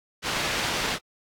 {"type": "low-pass noise", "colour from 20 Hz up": "white", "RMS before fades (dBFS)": -28, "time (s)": [0.22, 0.99], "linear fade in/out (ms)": 50, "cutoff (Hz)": 3800, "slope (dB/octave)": 12, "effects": ["AAC 64 kbps"]}